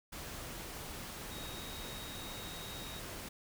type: tone in noise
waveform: sine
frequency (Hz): 3766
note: A#7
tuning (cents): +17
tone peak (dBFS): -49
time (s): 1.31-3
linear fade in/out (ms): 10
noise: pink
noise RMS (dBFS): -45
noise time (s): 0.12-3.29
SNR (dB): -7
effects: none